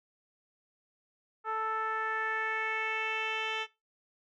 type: tone with low-pass filter sweep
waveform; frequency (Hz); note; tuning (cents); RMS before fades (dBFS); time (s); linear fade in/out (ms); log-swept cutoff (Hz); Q
10% pulse; 440; A4; 0; -33; 1.44-3.67; 50; 1200 to 3400; 3.1
effects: noise-tail reverb RT60 0.2 s tail -17 dB re dry